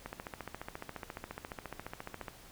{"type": "click train", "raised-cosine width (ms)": 0.5, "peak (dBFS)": -25, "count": 33, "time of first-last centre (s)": [0.06, 2.282], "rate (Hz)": 14.4, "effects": ["pink hiss -55 dBFS RMS until 2.51 s"]}